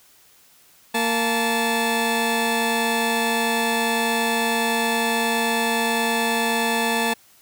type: tone pair together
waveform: 15% pulse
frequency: 230.4 / 872.1 Hz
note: A#3 / A5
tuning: -20 / -16 cents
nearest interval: octave + major seventh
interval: 2304 cents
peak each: -16 / -16 dBFS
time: 0.94-7.14 s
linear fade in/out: 10 ms
effects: white hiss -54 dBFS RMS until 7.41 s